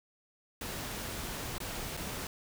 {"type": "noise with dropouts", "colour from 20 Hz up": "pink", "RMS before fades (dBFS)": -39, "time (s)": [0.61, 2.27], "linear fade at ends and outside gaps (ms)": 2, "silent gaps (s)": [[1.582, 1.602], [1.969, 1.973]], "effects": []}